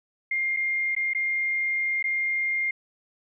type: tone with dropouts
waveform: sine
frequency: 2116 Hz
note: C7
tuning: 19 cents sharp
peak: -23 dBFS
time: 0.31-2.71 s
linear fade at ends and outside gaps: 5 ms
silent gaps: 0.565-0.569 / 0.951-0.964 / 1.135-1.148 / 2.027-2.04 s
effects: none